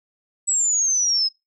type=exponential sweep; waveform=sine; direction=down; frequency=7902 to 5090 Hz; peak=-17 dBFS; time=0.47-1.29 s; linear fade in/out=20 ms; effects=noise-tail reverb RT60 0.2 s tail -25 dB re dry